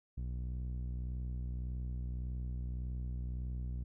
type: tone with low-pass filter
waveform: sawtooth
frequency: 61.74 Hz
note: B1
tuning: in tune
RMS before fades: -39 dBFS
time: 0.17-3.84 s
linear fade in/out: 10 ms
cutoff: 150 Hz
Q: 0.76
effects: none